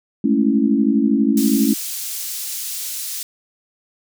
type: chord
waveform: sine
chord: A major seventh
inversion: third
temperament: equal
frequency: 207.7 / 220 / 277.2 / 329.6 Hz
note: G#3 / A3 / C#4 / E4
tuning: 0 / 0 / 0 / 0 cents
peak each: -22 / -17 / -17 / -22 dBFS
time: 0.24-1.74 s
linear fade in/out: 5 ms
type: high-pass noise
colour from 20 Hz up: pink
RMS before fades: -27 dBFS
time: 1.37-3.23 s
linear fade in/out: 2 ms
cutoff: 5800 Hz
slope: 12 dB/octave
effects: none